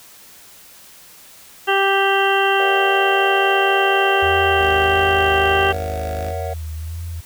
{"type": "harmonic tone", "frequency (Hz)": 392, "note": "G4", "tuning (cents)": 0, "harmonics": [1, 2, 3, 4, 5, 7, 8], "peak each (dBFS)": [-19, -19, -23, -21, -27, -22, -26], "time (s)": [1.67, 5.73], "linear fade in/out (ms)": 20}
{"type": "chord", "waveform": "triangle", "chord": "F# dominant seventh", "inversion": "first", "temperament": "equal", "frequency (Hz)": [466.2, 554.4, 659.3, 740], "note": ["A#4", "C#5", "E5", "F#5"], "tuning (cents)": [0, 0, 0, 0], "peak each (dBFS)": [-29, -28, -28, -27], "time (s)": [2.59, 6.54], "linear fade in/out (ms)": 10}
{"type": "tone with vibrato", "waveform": "sine", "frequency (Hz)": 81.3, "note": "E2", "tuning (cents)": -23, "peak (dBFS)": -25, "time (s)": [4.22, 7.21], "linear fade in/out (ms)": 10, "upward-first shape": "sine", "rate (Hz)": 1.5, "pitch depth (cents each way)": 68}
{"type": "tone", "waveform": "5% pulse", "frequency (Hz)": 51.91, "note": "G#1", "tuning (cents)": 0, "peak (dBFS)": -20, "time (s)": [4.57, 6.34], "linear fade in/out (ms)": 50}
{"effects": ["white hiss -44 dBFS RMS until 7.25 s"]}